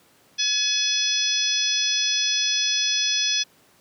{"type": "harmonic tone with a mistuned harmonic", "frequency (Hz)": 850, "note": "G#5", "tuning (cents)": 40, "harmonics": [2, 3, 4, 5, 6, 7], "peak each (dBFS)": [-35, -29, -24, -32, -25, -27], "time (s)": [0.38, 3.44], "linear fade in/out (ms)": 20, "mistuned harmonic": 7, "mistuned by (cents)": -16, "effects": ["pink hiss -57 dBFS RMS until 3.8 s", "high-pass 150 Hz 12 dB/octave"]}